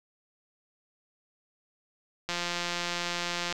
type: click train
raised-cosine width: 0.2 ms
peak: -14 dBFS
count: 216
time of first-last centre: 2.29-3.526 s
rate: 174 Hz
effects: none